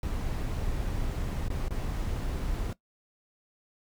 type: noise with dropouts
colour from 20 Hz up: brown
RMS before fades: -31 dBFS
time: 0.03-2.73 s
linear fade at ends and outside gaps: 1 ms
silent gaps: 1.482-1.502 / 1.683-1.707 s
effects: noise-tail reverb RT60 0.1 s tail -18 dB re dry